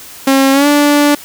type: tone with pitch glide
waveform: sawtooth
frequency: 270 to 291.1 Hz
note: C#4 to D4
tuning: -45 to -15 cents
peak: -3 dBFS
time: 0.27-1.15 s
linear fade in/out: 5 ms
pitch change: +130 cents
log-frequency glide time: 0.52-0.67 s
effects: white hiss -33 dBFS RMS until 1.24 s